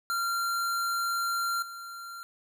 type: tone with level steps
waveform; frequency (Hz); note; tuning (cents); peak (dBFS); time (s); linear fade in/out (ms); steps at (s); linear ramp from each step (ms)
square; 1379; F6; -22; -28 / -40; 0.1-2.23; 0; 1.62; 5
effects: none